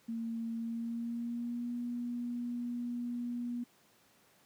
sine tone with pitch glide, 228.8 to 241 Hz, A#3 to B3, -32 to -42 cents, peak -34 dBFS, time 0.08-3.64 s, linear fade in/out 10 ms, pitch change +90 cents, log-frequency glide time 0.57-1.72 s, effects pink hiss -66 dBFS RMS until 4.45 s + high-pass 150 Hz 12 dB/octave

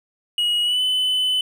triangle tone with pitch glide, 2900 to 3016 Hz, F#7 to F#7, -35 to +32 cents, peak -16 dBFS, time 0.38-1.41 s, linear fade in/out 2 ms, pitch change +67 cents, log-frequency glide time 0.63-0.81 s, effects none

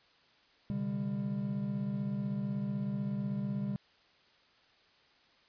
triangle chord, C suspended second, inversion none, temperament equal with one note detuned, 130.81 / 146.83 / 199.88 Hz, C3 / D3 / G3, 0 / 0 / +34 cents, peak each -37 / -38 / -32 dBFS, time 0.7-3.76 s, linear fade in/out 0 ms, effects white hiss -65 dBFS RMS until 5.48 s + resampled to 11025 Hz

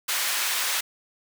pink high-pass noise, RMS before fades -26 dBFS, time 0.08-0.81 s, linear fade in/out 10 ms, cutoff 1400 Hz, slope 12 dB/octave, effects none

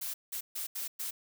blue noise bursts at uneven times, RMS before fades -37 dBFS, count 5, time 0.01-0.14 / 0.32-0.41 / 0.55-0.67 / 0.75-0.88 / 0.99-1.11 s, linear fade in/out 10 ms, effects none

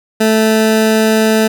20% pulse tone, 219.3 Hz, A3, 6 cents flat, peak -4 dBFS, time 0.2-1.48 s, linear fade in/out 10 ms, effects none

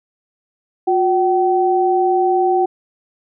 sine tone pair together, 360 / 763.8 Hz, F#4 / G5, -47 / -45 cents, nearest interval octave + minor second, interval 1302 cents, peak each -15 dBFS, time 0.87-2.66 s, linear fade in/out 10 ms, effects none

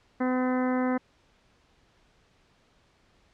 harmonic tone, 254.1 Hz, B3, 49 cents sharp, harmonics 1 / 2 / 3 / 4 / 5 / 6 / 7 / 8, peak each -25 / -31 / -35 / -37 / -39 / -41 / -42 / -43 dBFS, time 0.2-0.98 s, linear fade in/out 10 ms, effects pink hiss -64 dBFS RMS until 3.33 s + low-pass 5000 Hz 12 dB/octave

